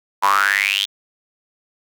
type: tone with high-pass filter sweep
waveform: sawtooth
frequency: 99.1 Hz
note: G2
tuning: 19 cents sharp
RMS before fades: -17 dBFS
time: 0.22-0.86 s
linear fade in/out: 20 ms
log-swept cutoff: 940 to 3500 Hz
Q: 9.5
effects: none